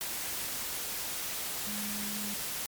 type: tone in noise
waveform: sine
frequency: 207.7 Hz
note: G#3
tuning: in tune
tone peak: -39 dBFS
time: 1.67-2.34 s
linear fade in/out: 0 ms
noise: white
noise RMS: -36 dBFS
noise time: 0.01-2.66 s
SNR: -6 dB
effects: MP3 96 kbps